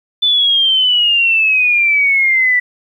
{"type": "exponential sweep", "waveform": "sine", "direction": "down", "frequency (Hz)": [3520, 1962], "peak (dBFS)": -9, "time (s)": [0.22, 2.6], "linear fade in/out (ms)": 10, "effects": ["8-bit"]}